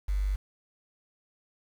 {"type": "tone with quantisation", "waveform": "sine", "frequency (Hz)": 49, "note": "G1", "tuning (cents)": 0, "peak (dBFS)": -25, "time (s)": [0.08, 0.36], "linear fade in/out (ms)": 10, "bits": 8, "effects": []}